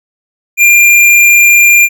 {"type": "tone", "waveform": "square", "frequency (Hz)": 2395, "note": "D7", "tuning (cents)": 33, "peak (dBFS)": -3, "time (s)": [0.57, 1.89], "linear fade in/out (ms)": 50, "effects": []}